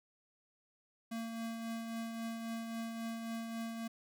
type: tone with tremolo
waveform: square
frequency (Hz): 227.9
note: A#3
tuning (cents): -39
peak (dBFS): -38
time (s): 1.11-3.88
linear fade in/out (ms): 10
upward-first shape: triangle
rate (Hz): 3.7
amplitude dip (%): 40
effects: none